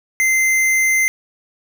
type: tone with hard clipping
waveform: sine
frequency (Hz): 2076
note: C7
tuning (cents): -14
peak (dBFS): -14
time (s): 0.2-1.08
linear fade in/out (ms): 0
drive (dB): 17
effects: none